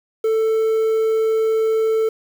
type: tone with quantisation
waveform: triangle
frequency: 442.8 Hz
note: A4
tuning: 11 cents sharp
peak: -13 dBFS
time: 0.24-2.09 s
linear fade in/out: 5 ms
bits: 7
effects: none